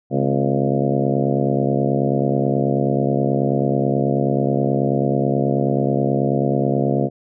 harmonic tone with a mistuned harmonic, 69.3 Hz, C#2, in tune, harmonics 2 / 3 / 4 / 5 / 6 / 7 / 8 / 9 / 10, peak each -21 / -23 / -24 / -25 / -26 / -26 / -27 / -28 / -28 dBFS, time 0.1-7.1 s, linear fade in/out 50 ms, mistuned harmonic 4, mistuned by -73 cents, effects none

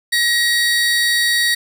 30% pulse tone pair together, 1900 / 4558 Hz, A#6 / C#8, +33 / +47 cents, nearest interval octave + minor third, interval 1514 cents, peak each -12 / -17 dBFS, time 0.12-1.55 s, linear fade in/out 10 ms, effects none

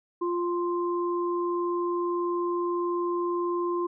sine tone pair together, 349.2 / 1046.4 Hz, F4 / C6, 0 / 0 cents, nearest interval octave + perfect fifth, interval 1900 cents, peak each -26 / -31 dBFS, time 0.21-3.87 s, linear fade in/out 10 ms, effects none

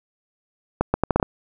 accelerating click train, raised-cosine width 1 ms, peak -4 dBFS, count 7, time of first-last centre 0.81-1.228 s, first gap 130 ms, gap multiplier 0.74, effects none

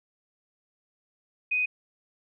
sine tone, 2497 Hz, D#7, 6 cents sharp, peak -23 dBFS, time 1.51-1.66 s, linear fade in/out 10 ms, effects none

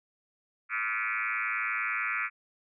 sine tone with frequency modulation, 1837 Hz, A#6, 26 cents flat, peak -28 dBFS, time 0.69-2.3 s, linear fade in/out 50 ms, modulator 109 Hz, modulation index 5.5, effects none

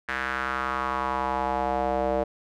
square tone with band-pass filter sweep, 65.41 Hz, C2, in tune, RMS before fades -27 dBFS, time 0.08-2.24 s, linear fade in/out 10 ms, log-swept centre 1700 to 580 Hz, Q 3.2, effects none

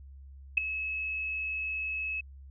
sine tone with ADSR envelope, 2583 Hz, E7, 36 cents flat, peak -16 dBFS, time 0.57-2.21 s, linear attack 9 ms, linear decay 4 ms, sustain -15 dB, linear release 8 ms, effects added 68 Hz sine -46 dBFS peak until 2.5 s

